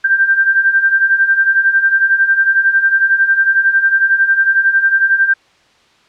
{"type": "beating tone pair", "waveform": "sine", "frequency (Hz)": [1569, 1580], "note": ["G6", "G6"], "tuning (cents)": [1, 13], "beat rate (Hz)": 11, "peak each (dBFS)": [-15, -10], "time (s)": [0.04, 5.34], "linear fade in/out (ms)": 10, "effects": ["white hiss -51 dBFS RMS until 6.08 s", "low-pass 4000 Hz 12 dB/octave"]}